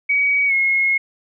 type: tone with pitch glide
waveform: sine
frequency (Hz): 2263 to 2163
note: C#7 to C#7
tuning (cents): +35 to -43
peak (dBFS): -14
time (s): 0.09-0.98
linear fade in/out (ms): 10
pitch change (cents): -78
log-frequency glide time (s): 0.47-0.53
effects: none